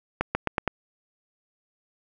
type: accelerating click train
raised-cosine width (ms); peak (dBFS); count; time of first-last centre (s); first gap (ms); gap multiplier
0.5; -8; 5; 0.21-0.677; 140; 0.88
effects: none